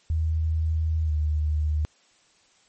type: tone with pitch glide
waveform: sine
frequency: 79.7 to 76.19 Hz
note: D#2 to D#2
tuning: +42 to -36 cents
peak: -21 dBFS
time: 0.1-1.85 s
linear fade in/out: 0 ms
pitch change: -78 cents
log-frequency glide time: 1.04-1.12 s
effects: white hiss -61 dBFS RMS until 2.68 s + MP3 32 kbps